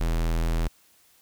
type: tone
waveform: square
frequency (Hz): 41.2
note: E1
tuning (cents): 0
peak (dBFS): -23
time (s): 0-0.68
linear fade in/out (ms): 10
effects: white hiss -60 dBFS RMS until 1.21 s